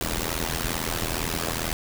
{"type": "noise with amplitude modulation", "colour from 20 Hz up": "pink", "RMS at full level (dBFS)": -24, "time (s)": [0.01, 1.73], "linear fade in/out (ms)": 0, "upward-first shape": "sine", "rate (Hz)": 82.2, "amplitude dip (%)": 95, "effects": []}